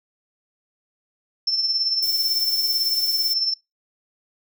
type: tone with tremolo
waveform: sine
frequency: 5340 Hz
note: E8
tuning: 22 cents sharp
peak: -16 dBFS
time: 1.47-3.54 s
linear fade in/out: 5 ms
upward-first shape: triangle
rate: 18 Hz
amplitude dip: 60%
type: noise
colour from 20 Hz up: violet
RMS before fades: -31 dBFS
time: 2.02-3.34 s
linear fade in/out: 10 ms
effects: noise-tail reverb RT60 0.2 s tail -26 dB re dry